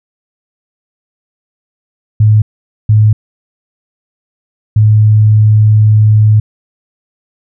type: tone bursts at uneven times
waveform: sine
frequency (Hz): 107.3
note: A2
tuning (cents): -43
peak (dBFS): -3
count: 3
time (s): 2.2-2.42 / 2.89-3.13 / 4.76-6.4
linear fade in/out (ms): 5
effects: none